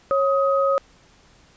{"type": "tone pair together", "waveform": "sine", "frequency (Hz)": [549, 1259.1], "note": ["C#5", "D#6"], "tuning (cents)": [-17, 20], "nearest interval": "octave + major second", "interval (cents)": 1437, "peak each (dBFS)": [-18, -21], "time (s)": [0.11, 0.78], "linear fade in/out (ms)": 0, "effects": ["pink hiss -54 dBFS RMS until 1.56 s", "resampled to 16000 Hz"]}